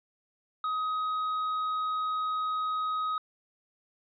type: tone with tanh clipping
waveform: sine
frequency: 1260 Hz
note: D#6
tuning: 21 cents sharp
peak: -29 dBFS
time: 0.64-3.18 s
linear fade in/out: 2 ms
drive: 5 dB
effects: resampled to 11025 Hz